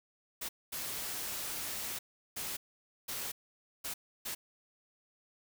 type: noise bursts at uneven times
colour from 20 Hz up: white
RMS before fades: -39 dBFS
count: 6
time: 0.41-0.49 / 0.72-1.99 / 2.36-2.57 / 3.08-3.32 / 3.84-3.94 / 4.25-4.35 s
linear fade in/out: 10 ms
effects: none